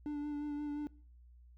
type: tone with vibrato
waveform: triangle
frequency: 293.7 Hz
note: D4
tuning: in tune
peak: -34 dBFS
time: 0.06-0.87 s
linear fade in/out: 0 ms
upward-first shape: sine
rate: 5.7 Hz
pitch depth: 21 cents each way
effects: noise-tail reverb RT60 0.5 s tail -23 dB re dry + added 60 Hz sine -56 dBFS peak until 1.57 s